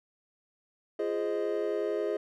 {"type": "chord", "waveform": "triangle", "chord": "F minor seventh", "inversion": "none", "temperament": "equal with one note detuned", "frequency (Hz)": [344.2, 415.3, 523.3, 622.3], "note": ["F4", "Ab4", "C5", "Eb5"], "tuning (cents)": [-25, 0, 0, 0], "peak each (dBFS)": [-33, -29, -35, -33], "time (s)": [0.99, 2.17], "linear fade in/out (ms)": 5, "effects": []}